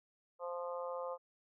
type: harmonic tone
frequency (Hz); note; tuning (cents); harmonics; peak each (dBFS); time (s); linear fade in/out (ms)
174.61; F3; 0; 3 / 4 / 5 / 6 / 7; -40 / -50 / -48 / -47 / -49; 0.39-1.18; 50
effects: none